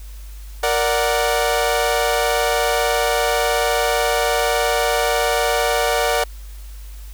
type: chord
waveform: sawtooth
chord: Bb augmented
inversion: none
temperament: equal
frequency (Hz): 466.2 / 587.3 / 740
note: Bb4 / D5 / F#5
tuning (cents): 0 / 0 / 0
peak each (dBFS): -17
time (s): 0.63-6.24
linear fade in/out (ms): 5
effects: added 50 Hz sine -32 dBFS peak until 7.13 s + white hiss -47 dBFS RMS until 7.13 s